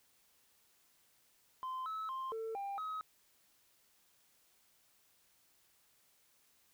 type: tone with pitch steps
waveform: sine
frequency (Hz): 1035 / 1298 / 1052 / 447.1 / 796 / 1272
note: C6 / E6 / C6 / A4 / G5 / D#6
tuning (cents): -19 / -27 / +9 / +28 / +26 / +38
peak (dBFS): -36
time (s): 1.63-3.01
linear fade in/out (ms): 0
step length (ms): 230
effects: tanh soft clip ceiling -37 dBFS + white hiss -71 dBFS RMS until 6.73 s